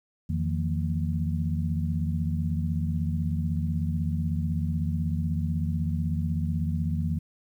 sine tone cluster, 84.7 / 158.4 / 174.5 / 228.4 Hz, E2 / D#3 / F3 / A#3, +48 / +31 / -1 / -35 cents, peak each -28 / -29 / -33 / -34 dBFS, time 0.29-7.19 s, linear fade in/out 10 ms, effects 10-bit

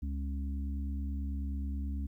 harmonic tone, 69.3 Hz, C#2, in tune, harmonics 1 / 3 / 4, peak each -33 / -43 / -45 dBFS, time 0.02-2.07 s, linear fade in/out 10 ms, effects 12-bit

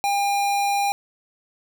square tone, 804 Hz, G5, 44 cents sharp, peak -20 dBFS, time 0.04-0.92 s, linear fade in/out 0 ms, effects none

